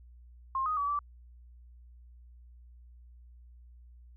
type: tone with pitch steps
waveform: sine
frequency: 1064 / 1246 / 1142 / 1161 Hz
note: C6 / D#6 / D6 / D6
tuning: +29 / +2 / -49 / -20 cents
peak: -28 dBFS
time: 0.55-0.99 s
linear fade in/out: 2 ms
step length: 110 ms
effects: added 60 Hz sine -51 dBFS peak until 4.16 s